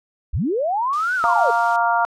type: linear two-way sweep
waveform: sine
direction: up then down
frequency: 36.71 to 1539 to 425.7 Hz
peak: -18 dBFS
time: 0.33-1.51 s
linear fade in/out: 10 ms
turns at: 1.15 s
type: noise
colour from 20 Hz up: blue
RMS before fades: -33 dBFS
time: 0.93-1.76 s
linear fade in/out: 0 ms
type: harmonic tone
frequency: 233.1 Hz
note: A#3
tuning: in tune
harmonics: 3 / 4 / 5 / 6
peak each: -20 / -19 / -25 / -22 dBFS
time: 1.24-2.05 s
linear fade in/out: 0 ms
effects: low-pass 5000 Hz 12 dB/octave